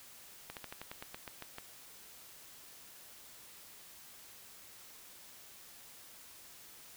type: slowing click train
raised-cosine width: 0.3 ms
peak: -27 dBFS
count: 11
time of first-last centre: 0.5-1.584 s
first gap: 68 ms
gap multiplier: 1.1
effects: white hiss -55 dBFS RMS until 6.96 s